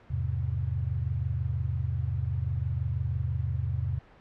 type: chord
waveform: sine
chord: E augmented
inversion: none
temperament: just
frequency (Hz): 82.41 / 103.01 / 128.76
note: E2 / G#2 / B#2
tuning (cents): 0 / -14 / -27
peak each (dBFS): -31 / -32 / -31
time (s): 0.1-3.99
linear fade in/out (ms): 10
effects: pink hiss -55 dBFS RMS until 4.2 s + low-pass 2000 Hz 12 dB/octave